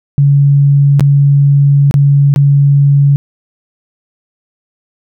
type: tone with dropouts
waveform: sine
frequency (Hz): 141.3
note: C#3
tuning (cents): +34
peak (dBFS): -4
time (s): 0.18-3.16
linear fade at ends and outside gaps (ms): 0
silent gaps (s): 0.996-1.007 / 1.911-1.941 / 2.34-2.361
effects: none